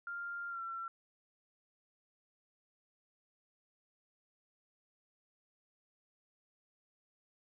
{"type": "tone with pitch glide", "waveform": "sine", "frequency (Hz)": [1396.9, 1353.2], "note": ["F6", "E6"], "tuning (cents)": [0, 45], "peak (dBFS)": -39, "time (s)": [0.07, 0.88], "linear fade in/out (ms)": 2, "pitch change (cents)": -55, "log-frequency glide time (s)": [0.49, 0.61], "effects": []}